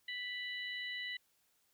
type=harmonic tone; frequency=987.8 Hz; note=B5; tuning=in tune; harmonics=2 / 3 / 4; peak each=-41 / -45 / -47 dBFS; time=0.08-1.17 s; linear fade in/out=5 ms; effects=white hiss -75 dBFS RMS until 1.73 s